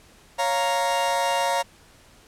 40% pulse chord, Bb minor, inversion first, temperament equal, 554.4 / 698.5 / 932.3 Hz, Db5 / F5 / Bb5, 0 / 0 / 0 cents, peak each -26 / -26 / -23 dBFS, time 0.38-1.63 s, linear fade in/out 20 ms, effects pink hiss -53 dBFS RMS until 2.27 s + low-pass 11000 Hz 12 dB/octave

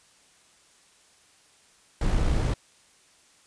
brown noise with amplitude modulation, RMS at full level -22 dBFS, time 2.01-2.54 s, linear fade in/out 5 ms, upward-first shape sine, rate 59.8 Hz, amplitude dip 35%, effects white hiss -59 dBFS RMS until 3.46 s + resampled to 22050 Hz

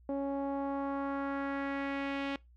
sawtooth tone with low-pass filter sweep, 277.2 Hz, C#4, in tune, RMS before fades -35 dBFS, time 0.09-2.36 s, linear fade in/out 2 ms, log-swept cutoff 620 to 3000 Hz, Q 1.9, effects noise-tail reverb RT60 0.2 s tail -22 dB re dry + added 60 Hz sine -57 dBFS peak until 2.56 s

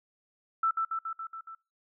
sine tone with echo, 1327 Hz, E6, 11 cents sharp, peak -23 dBFS, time 0.63-0.71 s, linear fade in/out 5 ms, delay 140 ms, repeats 6, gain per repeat -3 dB, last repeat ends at 1.55 s, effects noise-tail reverb RT60 0.3 s tail -26 dB re dry

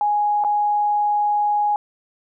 sine tone with dropouts, 830.6 Hz, G#5, in tune, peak -16 dBFS, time 0.01-1.76 s, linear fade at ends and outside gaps 1 ms, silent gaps 0.439-0.447 s, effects none

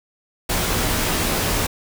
pink noise with comb filter, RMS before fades -21 dBFS, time 0.49-1.67 s, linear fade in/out 10 ms, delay 15 ms, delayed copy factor -0.5, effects none

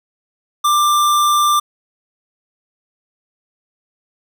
square tone, 1185 Hz, D6, 15 cents sharp, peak -12 dBFS, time 0.64-1.6 s, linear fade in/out 10 ms, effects none

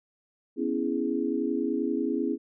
sine chord, C# minor seventh, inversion third, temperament equal, 246.9 / 277.2 / 329.6 / 415.3 Hz, B3 / C#4 / E4 / G#4, 0 / 0 / 0 / 0 cents, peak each -31 / -30 / -30 / -32 dBFS, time 0.56-2.38 s, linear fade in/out 50 ms, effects none

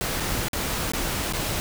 pink noise with dropouts, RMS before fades -27 dBFS, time 0.01-1.6 s, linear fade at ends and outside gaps 0 ms, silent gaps 0.2-0.204 / 0.484-0.532 / 0.919-0.935 / 1.325-1.335 s, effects none

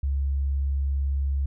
sine tone, 69 Hz, C#2, 7 cents flat, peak -22 dBFS, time 0.03-1.46 s, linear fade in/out 5 ms, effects none

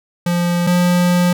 square tone pair in turn, 174.3 / 177.14 Hz, F3 / F3, -3 / +25 cents, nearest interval unison, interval 28 cents, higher second, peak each -15 / -12 dBFS, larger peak second, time 0.26-0.67 / 0.67-1.33 s, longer second, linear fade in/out 5 ms, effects none

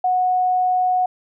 sine tone, 734 Hz, F#5, 14 cents flat, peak -15 dBFS, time 0.04-1.06 s, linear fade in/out 5 ms, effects none

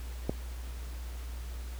click, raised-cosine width 2 ms, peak -15 dBFS, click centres 0.295 s, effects added 60 Hz sine -37 dBFS peak until 1.79 s + pink hiss -51 dBFS RMS until 1.79 s

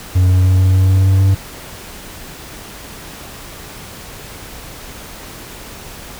triangle tone with pitch steps, 91.6 / 92.29 / 92.99 / 93.69 / 94.39 / 95.1 / 95.82 / 96.54 Hz, F#2 / F#2 / F#2 / F#2 / F#2 / F#2 / G2 / G2, -17 / -4 / +9 / +22 / +35 / +48 / -39 / -26 cents, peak -6 dBFS, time 0.15-1.35 s, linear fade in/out 10 ms, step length 150 ms, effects pink hiss -33 dBFS RMS until 6.19 s

